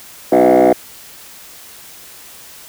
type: tone with frequency modulation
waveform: sine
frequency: 500 Hz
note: B4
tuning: 21 cents sharp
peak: -4 dBFS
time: 0.32-0.73 s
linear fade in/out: 5 ms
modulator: 62.4 Hz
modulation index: 3.7
effects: tanh soft clip ceiling -6 dBFS + white hiss -38 dBFS RMS until 2.68 s